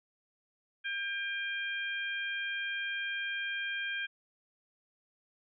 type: harmonic tone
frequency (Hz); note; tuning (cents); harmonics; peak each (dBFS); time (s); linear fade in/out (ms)
800; G5; +35; 2 / 3 / 4; -35 / -39 / -41; 0.84-4.07; 20
effects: none